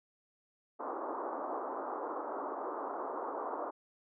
white band-pass noise, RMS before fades -39 dBFS, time 0.79-3.71 s, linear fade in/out 20 ms, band 280 to 1200 Hz, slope 48 dB/octave, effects none

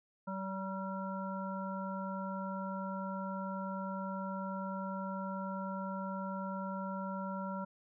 harmonic tone with a mistuned harmonic, 191.5 Hz, G3, 40 cents flat, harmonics 1 / 3 / 5 / 7, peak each -39 / -44 / -43 / -45 dBFS, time 0.27-7.65 s, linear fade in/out 10 ms, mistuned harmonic 7, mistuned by +31 cents, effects none

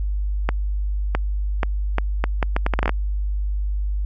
accelerating click train, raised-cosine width 0.5 ms, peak -5 dBFS, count 14, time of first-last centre 0.49-2.894 s, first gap 660 ms, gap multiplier 0.73, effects added 50 Hz sine -20 dBFS peak until 4.05 s

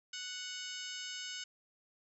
harmonic tone with a mistuned harmonic, 740 Hz, F#5, in tune, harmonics 2 / 3 / 4 / 5 / 6 / 7 / 8 / 9 / 10, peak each -49 / -51 / -45 / -51 / -52 / -49 / -58 / -50 / -52 dBFS, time 0.13-1.44 s, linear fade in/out 5 ms, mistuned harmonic 9, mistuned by -60 cents, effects none

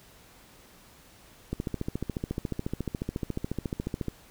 click train, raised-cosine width 3 ms, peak -17 dBFS, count 37, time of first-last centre 1.53-4.083 s, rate 14.1 Hz, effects pink hiss -55 dBFS RMS until 4.3 s

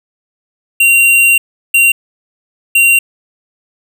square tone bursts at uneven times, 2761 Hz, F7, 20 cents flat, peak -6 dBFS, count 3, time 0.8-1.38 / 1.74-1.92 / 2.75-2.99 s, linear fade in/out 5 ms, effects none

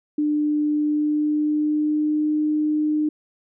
sine tone with pitch glide, 298.8 to 303.7 Hz, D4 to D#4, +30 to -42 cents, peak -18 dBFS, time 0.18-3.09 s, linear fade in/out 5 ms, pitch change +28 cents, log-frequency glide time 0.76-2.32 s, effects none

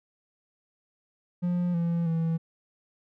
triangle tone with pitch steps, 176.6 / 169.4 / 164 Hz, F3 / E3 / E3, +20 / +48 / -9 cents, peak -22 dBFS, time 1.42-2.38 s, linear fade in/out 20 ms, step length 320 ms, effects none

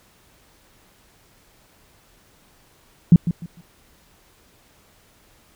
sine tone with echo, 170 Hz, F3, 46 cents flat, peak -5 dBFS, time 3.12-3.16 s, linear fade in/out 2 ms, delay 150 ms, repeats 3, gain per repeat -12 dB, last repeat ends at 3.61 s, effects pink hiss -56 dBFS RMS until 5.55 s

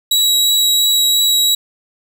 sawtooth tone with vibrato, 3878 Hz, B7, 32 cents flat, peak -8 dBFS, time 0.11-1.55 s, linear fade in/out 5 ms, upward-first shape triangle, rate 2.9 Hz, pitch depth 10 cents each way, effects none

